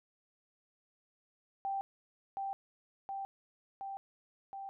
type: tone with echo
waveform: sine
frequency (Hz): 784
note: G5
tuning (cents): 0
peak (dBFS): -33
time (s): 1.65-1.81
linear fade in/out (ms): 0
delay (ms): 720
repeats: 4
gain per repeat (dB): -2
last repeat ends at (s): 4.69
effects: none